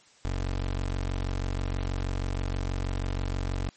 25% pulse tone, 46.25 Hz, F#1, in tune, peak -24 dBFS, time 0.25-3.69 s, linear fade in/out 0 ms, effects white hiss -58 dBFS RMS until 3.76 s + MP3 32 kbps

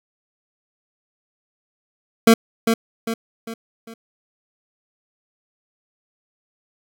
25% pulse tone with echo, 227.2 Hz, A#3, 44 cents flat, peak -4 dBFS, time 2.27-2.34 s, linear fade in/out 5 ms, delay 400 ms, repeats 4, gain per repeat -7 dB, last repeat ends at 3.94 s, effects none

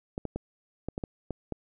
clicks, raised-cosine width 2 ms, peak -19 dBFS, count 8, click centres 0.179 / 0.253 / 0.36 / 0.886 / 0.979 / 1.038 / 1.307 / 1.523 s, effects none

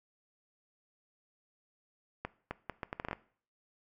accelerating click train, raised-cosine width 0.5 ms, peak -21 dBFS, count 10, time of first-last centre 2.25-3.13 s, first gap 260 ms, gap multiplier 0.72, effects noise-tail reverb RT60 0.5 s tail -19 dB re dry

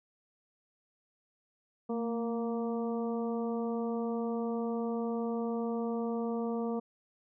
harmonic tone with a mistuned harmonic, 233.1 Hz, A#3, in tune, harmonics 1 / 2 / 3 / 4 / 5, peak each -33 / -35 / -42 / -46 / -47 dBFS, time 1.89-6.8 s, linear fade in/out 10 ms, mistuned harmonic 1, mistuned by -36 cents, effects none

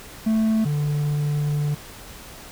triangle tone pair in turn, 220.1 / 147.24 Hz, A3 / D3, +1 / +5 cents, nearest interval perfect fifth, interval 696 cents, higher first, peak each -15 / -18 dBFS, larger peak first, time 0.26-0.65 / 0.65-1.75 s, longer second, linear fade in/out 10 ms, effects pink hiss -41 dBFS RMS until 2.51 s

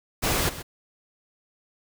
pink noise with echo, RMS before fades -24 dBFS, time 0.22-0.5 s, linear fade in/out 20 ms, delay 130 ms, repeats 1, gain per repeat -13 dB, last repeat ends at 0.63 s, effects none

